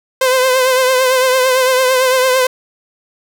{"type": "tone with vibrato", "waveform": "sawtooth", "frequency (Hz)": 515, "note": "C5", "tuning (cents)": -28, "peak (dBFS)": -6, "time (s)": [0.21, 2.47], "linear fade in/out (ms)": 5, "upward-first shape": "triangle", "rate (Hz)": 8.9, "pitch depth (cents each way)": 51, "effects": []}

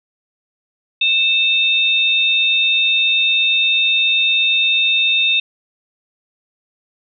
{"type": "tone pair together", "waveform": "sine", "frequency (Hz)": [2637, 3654], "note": ["E7", "A#7"], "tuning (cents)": [0, -35], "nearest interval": "tritone", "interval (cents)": 565, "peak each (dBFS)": -15, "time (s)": [1.01, 5.4], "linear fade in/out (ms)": 5, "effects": []}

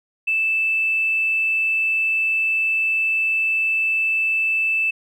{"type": "tone with tanh clipping", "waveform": "triangle", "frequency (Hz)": 2637, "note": "E7", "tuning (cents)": 0, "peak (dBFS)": -17, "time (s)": [0.27, 4.91], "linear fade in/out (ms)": 10, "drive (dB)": 3, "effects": []}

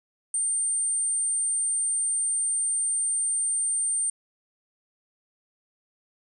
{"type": "tone", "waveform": "sine", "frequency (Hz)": 8870, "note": "C#9", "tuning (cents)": 0, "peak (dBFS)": -23, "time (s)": [0.34, 4.1], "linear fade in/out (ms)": 2, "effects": []}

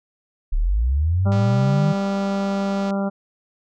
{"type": "linear sweep", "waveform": "sine", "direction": "up", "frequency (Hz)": [31.04, 158.2], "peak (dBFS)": -16, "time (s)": [0.52, 1.93], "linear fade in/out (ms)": 10}
{"type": "harmonic tone", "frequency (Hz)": 197.4, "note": "G3", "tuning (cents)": 12, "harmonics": [1, 2, 3, 4, 5, 6, 7], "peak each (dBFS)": [-21, -32, -27, -32, -38, -39, -36], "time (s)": [1.25, 3.1], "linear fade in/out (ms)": 20}
{"type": "click train", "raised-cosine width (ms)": 0.2, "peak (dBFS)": -22, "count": 388, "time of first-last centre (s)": [1.32, 2.906], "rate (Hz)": 244}
{"effects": []}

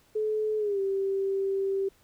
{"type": "tone with pitch glide", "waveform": "sine", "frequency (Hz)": [430, 389.8], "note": ["A4", "G4"], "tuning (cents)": [-40, -10], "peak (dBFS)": -25, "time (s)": [0.15, 1.89], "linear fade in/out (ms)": 10, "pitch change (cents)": -170, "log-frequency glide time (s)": [0.58, 0.8], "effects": ["pink hiss -63 dBFS RMS until 2.03 s"]}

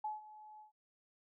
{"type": "tone with ADSR envelope", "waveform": "sine", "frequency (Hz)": 854, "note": "G#5", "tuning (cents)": 48, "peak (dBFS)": -35, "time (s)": [0.04, 0.72], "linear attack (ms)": 6, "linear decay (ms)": 160, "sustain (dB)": -17, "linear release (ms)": 120, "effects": []}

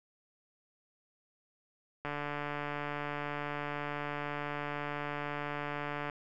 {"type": "click train", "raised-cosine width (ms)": 0.5, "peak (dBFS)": -22, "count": 592, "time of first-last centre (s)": [2.05, 6.098], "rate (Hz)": 146, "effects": []}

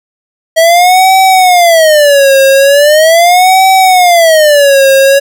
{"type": "tone with vibrato", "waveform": "square", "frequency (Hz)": 642, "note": "E5", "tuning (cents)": -46, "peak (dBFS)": -3, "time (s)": [0.56, 5.2], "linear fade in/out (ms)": 20, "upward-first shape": "sine", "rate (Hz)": 0.4, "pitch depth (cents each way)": 300, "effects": []}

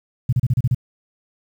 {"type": "tone bursts", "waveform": "sine", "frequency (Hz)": 123.9, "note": "B2", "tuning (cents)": 6, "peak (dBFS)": -13, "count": 7, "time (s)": [0.29, 0.747], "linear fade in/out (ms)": 5, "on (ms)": 37, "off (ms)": 33, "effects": ["8-bit"]}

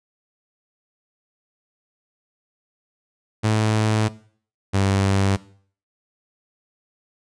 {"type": "tone pair in turn", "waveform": "sawtooth", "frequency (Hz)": [108.5, 97.89], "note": ["A2", "G2"], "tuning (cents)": [-24, -2], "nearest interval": "major second", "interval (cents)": 178, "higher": "first", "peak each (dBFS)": [-13, -13], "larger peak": "neither", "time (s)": [[3.43, 4.09], [4.73, 5.37]], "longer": "first", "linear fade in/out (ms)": 20, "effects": ["noise-tail reverb RT60 0.5 s tail -18 dB re dry", "resampled to 22050 Hz"]}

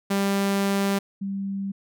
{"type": "tone pair in turn", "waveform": ["sawtooth", "sine"], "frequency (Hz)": [197.9, 196.31], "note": ["G3", "G3"], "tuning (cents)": [17, 3], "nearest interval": "unison", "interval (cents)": 14, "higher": "first", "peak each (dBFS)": [-17, -26], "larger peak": "first", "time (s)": [[0.1, 0.99], [1.21, 1.72]], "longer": "first", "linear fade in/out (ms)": 10, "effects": []}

